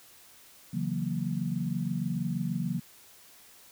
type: chord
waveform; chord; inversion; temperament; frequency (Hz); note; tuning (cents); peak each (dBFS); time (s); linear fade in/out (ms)
sine; F# dominant seventh; second; equal; 138.59 / 164.81 / 185 / 233.1; C#3 / E3 / F#3 / A#3; 0 / 0 / 0 / 0; -35 / -33 / -33 / -35; 0.73-2.8; 10
effects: white hiss -55 dBFS RMS until 3.71 s